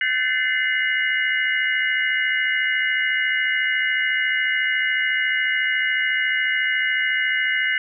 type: tone cluster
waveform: sine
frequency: 1528 / 1757 / 2061 / 2135 / 2893 Hz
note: G6 / A6 / C7 / C7 / F#7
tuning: -45 / -3 / -27 / +34 / -40 cents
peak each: -25 / -25 / -22 / -29 / -28 dBFS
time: 0.01-7.78 s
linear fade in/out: 2 ms
effects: none